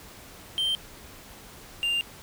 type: tone pair in turn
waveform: triangle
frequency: 3136 / 2794 Hz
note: G7 / F7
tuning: 0 / 0 cents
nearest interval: major second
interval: 200 cents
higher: first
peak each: -22 dBFS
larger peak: neither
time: 0.58-0.75 / 1.83-2.01 s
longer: second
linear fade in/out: 0 ms
effects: pink hiss -47 dBFS RMS until 2.22 s